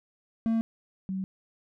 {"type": "tone pair in turn", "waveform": ["triangle", "sine"], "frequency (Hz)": [226.1, 190.13], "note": ["A3", "F#3"], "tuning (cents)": [47, 47], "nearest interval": "minor third", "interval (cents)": 300, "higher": "first", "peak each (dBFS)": [-21, -29], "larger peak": "first", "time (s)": [[0.46, 0.61], [1.09, 1.24]], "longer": "neither", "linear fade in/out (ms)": 0, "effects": []}